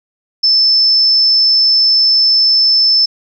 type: tone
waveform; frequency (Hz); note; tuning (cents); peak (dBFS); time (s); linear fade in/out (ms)
sine; 5274; E8; 0; -7; 0.43-3.06; 10
effects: 8-bit